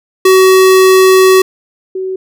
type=tone pair in turn; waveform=square / sine; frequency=376.8 / 376.8 Hz; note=F#4 / F#4; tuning=+32 / +32 cents; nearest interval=unison; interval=0 cents; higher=neither; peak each=-4 / -15 dBFS; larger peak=first; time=0.25-1.42 / 1.95-2.16 s; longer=first; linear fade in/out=5 ms; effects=none